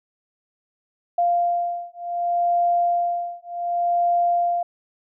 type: beating tone pair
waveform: sine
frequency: 696 / 696.67 Hz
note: F5 / F5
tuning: -6 / -4 cents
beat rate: 0.67 Hz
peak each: -22 dBFS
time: 1.18-4.63 s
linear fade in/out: 5 ms
effects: none